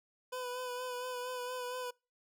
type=tone with vibrato; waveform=25% pulse; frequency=499.4 Hz; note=B4; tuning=19 cents sharp; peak=-34 dBFS; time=0.32-1.91 s; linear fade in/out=10 ms; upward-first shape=sine; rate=4.3 Hz; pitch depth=28 cents each way; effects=noise-tail reverb RT60 0.3 s tail -26 dB re dry